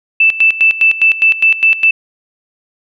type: tone with tremolo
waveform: sine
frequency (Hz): 2646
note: E7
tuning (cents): +6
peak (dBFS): -5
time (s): 0.2-1.91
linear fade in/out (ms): 5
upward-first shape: square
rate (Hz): 4.9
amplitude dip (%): 80
effects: none